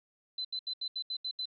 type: tone bursts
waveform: sine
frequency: 4037 Hz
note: B7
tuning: 37 cents sharp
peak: -33 dBFS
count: 8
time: 0.38-1.456 s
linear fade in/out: 5 ms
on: 68 ms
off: 76 ms
effects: none